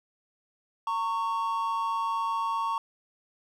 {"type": "tone pair together", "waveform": "triangle", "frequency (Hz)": [914, 1109.5], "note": ["A#5", "C#6"], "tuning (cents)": [-34, 1], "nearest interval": "minor third", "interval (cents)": 335, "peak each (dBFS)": [-28, -27], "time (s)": [0.87, 2.78], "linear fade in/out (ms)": 2, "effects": []}